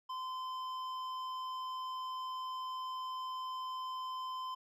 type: tone with hard clipping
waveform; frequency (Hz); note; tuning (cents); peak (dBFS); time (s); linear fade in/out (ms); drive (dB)
sine; 1029; C6; -29; -40; 0.09-4.55; 10; 9
effects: none